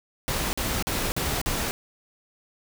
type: noise bursts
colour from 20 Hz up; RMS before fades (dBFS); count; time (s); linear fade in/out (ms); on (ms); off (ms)
pink; -27; 5; 0.28-1.71; 0; 250; 45
effects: none